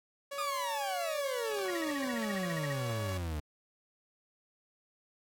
sawtooth tone, 563 Hz, C#5, 27 cents sharp, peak -34 dBFS, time 0.31-3.18 s, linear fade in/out 10 ms
40% pulse exponential sweep, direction down, 1244.5 to 73.42 Hz, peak -33 dBFS, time 0.38-3.4 s, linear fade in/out 5 ms
sine tone bursts, 1887 Hz, A#6, 21 cents sharp, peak -37 dBFS, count 16, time 1.68-2.726 s, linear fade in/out 5 ms, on 26 ms, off 42 ms
effects AAC 64 kbps

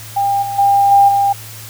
sine tone with level steps, 799 Hz, G5, 33 cents sharp, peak -12 / -19 / -8 / -5 / -10 dBFS, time 0.16-1.33 s, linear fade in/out 10 ms, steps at 0.42 / 0.58 / 0.91 / 1.08 s, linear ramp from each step 10 ms, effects added 109 Hz sine -34 dBFS peak until 1.69 s + white hiss -34 dBFS RMS until 1.69 s

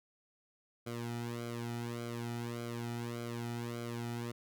sawtooth tone with flanger, 118.3 Hz, A#2, 26 cents sharp, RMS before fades -40 dBFS, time 0.86-4.32 s, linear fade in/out 10 ms, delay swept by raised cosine 1.1 to 1.85 ms, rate 1.7 Hz, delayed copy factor -0.95, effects none

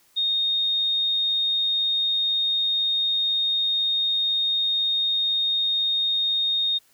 sine tone, 3698 Hz, A#7, 15 cents flat, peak -20 dBFS, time 0.16-6.79 s, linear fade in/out 20 ms, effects white hiss -60 dBFS RMS until 6.93 s

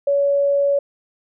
sine tone, 564 Hz, C#5, 30 cents sharp, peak -14 dBFS, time 0.07-0.79 s, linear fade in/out 5 ms, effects none

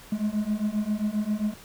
triangle beating tone pair, 207.2 / 214.7 Hz, G#3 / A3, -4 / -42 cents, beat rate 7.5 Hz, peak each -26 / -25 dBFS, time 0.12-1.54 s, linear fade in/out 5 ms, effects pink hiss -48 dBFS RMS until 1.64 s

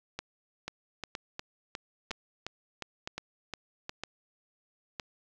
two click trains, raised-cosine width 0.2 ms, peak -19 / -18 dBFS, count 10 / 6, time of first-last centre 0.68-3.894 / 0.19-4.998 s, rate 2.8 / 1.04 Hz, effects low-pass 7000 Hz 12 dB/octave + 9-bit

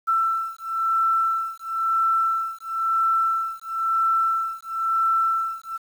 sine beating tone pair, 1335 / 1335.99 Hz, E6 / E6, +22 / +23 cents, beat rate 0.99 Hz, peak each -23 dBFS, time 0.07-5.78 s, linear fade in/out 20 ms, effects 8-bit

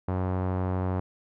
sawtooth tone with low-pass filter, 92.5 Hz, F#2, in tune, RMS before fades -28 dBFS, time 0.08-1 s, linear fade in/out 5 ms, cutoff 1000 Hz, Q 1.3, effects none

